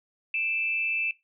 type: tone pair together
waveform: sine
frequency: 2374 / 2637 Hz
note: D7 / E7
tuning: +18 / 0 cents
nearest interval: major second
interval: 182 cents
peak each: -32 / -26 dBFS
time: 0.34-1.11 s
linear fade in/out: 2 ms
effects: noise-tail reverb RT60 0.2 s tail -20 dB re dry